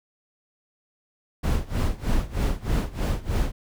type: noise with tremolo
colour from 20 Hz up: brown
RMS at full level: -21 dBFS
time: 1.43-3.52 s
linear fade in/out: 10 ms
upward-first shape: sine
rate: 3.2 Hz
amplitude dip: 90%
effects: none